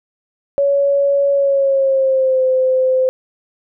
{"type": "tone with pitch glide", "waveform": "sine", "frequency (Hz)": [561, 517.4], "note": ["C#5", "C5"], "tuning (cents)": [21, -19], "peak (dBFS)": -11, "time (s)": [0.58, 3.09], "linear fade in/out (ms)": 0, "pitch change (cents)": -140, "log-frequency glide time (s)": [1.32, 2.43], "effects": []}